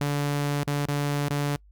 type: tone with dropouts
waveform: sawtooth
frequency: 144.3 Hz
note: D3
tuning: 30 cents flat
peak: -20 dBFS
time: 0.01-1.56 s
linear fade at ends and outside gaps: 2 ms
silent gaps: 0.633-0.674 / 0.858-0.885 / 1.284-1.304 s
effects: noise-tail reverb RT60 0.1 s tail -25 dB re dry + added 50 Hz sine -51 dBFS peak until 1.71 s